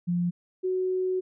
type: tone pair in turn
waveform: sine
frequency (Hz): 175.1 / 371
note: F3 / F#4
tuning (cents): +5 / +5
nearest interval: octave + minor second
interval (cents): 1300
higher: second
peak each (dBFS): -23 / -24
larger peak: first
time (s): 0.07-0.31 / 0.63-1.21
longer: second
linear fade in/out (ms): 20
effects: none